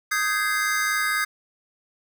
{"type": "chord", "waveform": "square", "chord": "Ab major seventh", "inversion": "second", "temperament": "just", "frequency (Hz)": [1245.9, 1557.4, 1661.2, 2077], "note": ["Eb6", "G6", "Ab6", "C7"], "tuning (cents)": [2, -12, 0, -13], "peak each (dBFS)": -28, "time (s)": [0.11, 1.25], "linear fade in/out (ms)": 10, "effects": []}